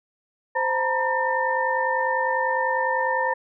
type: tone cluster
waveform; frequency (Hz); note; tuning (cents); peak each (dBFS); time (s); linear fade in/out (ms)
sine; 520 / 907 / 957 / 1803; C5 / A#5 / A#5 / A6; -11 / -48 / +45 / +42; -26; 0.55-3.34; 10
effects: none